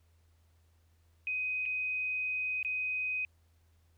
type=tone with dropouts; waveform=sine; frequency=2509 Hz; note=D#7; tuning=14 cents sharp; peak=-31 dBFS; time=1.27-3.25 s; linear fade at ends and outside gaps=1 ms; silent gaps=1.655-1.66 / 2.629-2.648 s; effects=added 82 Hz sine -64 dBFS peak until 3.97 s + pink hiss -75 dBFS RMS until 3.97 s